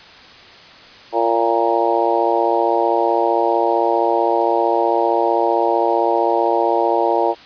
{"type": "harmonic tone with a mistuned harmonic", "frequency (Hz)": 115.5, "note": "A#2", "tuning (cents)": -16, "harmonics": [3, 4, 5, 6, 7, 8], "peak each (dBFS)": [-21, -21, -21, -21, -21, -21], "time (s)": [1.12, 7.35], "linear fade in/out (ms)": 50, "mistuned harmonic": 8, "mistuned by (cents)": 20, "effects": ["white hiss -41 dBFS RMS until 7.45 s", "resampled to 11025 Hz"]}